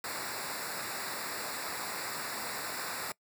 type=noise with comb filter; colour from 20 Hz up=pink; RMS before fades=-38 dBFS; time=0.04-3.12 s; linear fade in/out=2 ms; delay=0.32 ms; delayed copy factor=-0.9; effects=noise-tail reverb RT60 0.1 s tail -23 dB re dry + high-pass 100 Hz 12 dB/octave